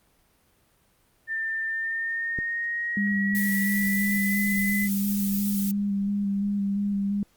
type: tone with pitch glide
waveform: sine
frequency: 1792 to 2011 Hz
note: A6 to B6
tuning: +31 to +31 cents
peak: -26 dBFS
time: 1.27-4.89 s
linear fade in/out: 50 ms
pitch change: +200 cents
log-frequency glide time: 1.67-4.39 s
type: click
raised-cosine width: 3 ms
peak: -20 dBFS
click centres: 2.388 s
type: tone with vibrato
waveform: sine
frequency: 200.8 Hz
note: G3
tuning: 42 cents sharp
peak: -23 dBFS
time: 2.97-7.23 s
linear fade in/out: 2 ms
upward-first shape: square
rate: 2.9 Hz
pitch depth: 16 cents each way
type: noise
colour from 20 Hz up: violet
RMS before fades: -32 dBFS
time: 3.35-5.71 s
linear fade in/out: 0 ms
effects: pink hiss -64 dBFS RMS until 7.36 s + Opus 32 kbps